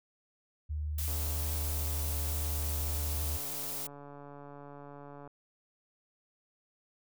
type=tone; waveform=sine; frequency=75.6 Hz; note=D#2; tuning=49 cents flat; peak=-32 dBFS; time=0.69-3.38 s; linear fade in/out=20 ms
type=noise; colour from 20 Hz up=blue; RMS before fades=-38 dBFS; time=0.98-3.87 s; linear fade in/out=5 ms
type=click train; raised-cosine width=1 ms; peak=-35 dBFS; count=601; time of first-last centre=1.08-5.276 s; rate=143 Hz
effects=none